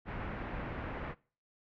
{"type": "low-pass noise", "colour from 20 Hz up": "pink", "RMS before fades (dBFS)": -40, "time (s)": [0.05, 1.15], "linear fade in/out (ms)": 50, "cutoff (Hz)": 2200, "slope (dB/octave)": 24, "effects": ["noise-tail reverb RT60 0.4 s tail -22 dB re dry"]}